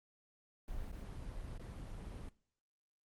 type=noise with dropouts; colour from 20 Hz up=brown; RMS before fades=-45 dBFS; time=0.68-2.29 s; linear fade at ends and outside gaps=1 ms; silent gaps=0.916-0.927 / 1.578-1.596 s; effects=noise-tail reverb RT60 0.5 s tail -20 dB re dry + Opus 24 kbps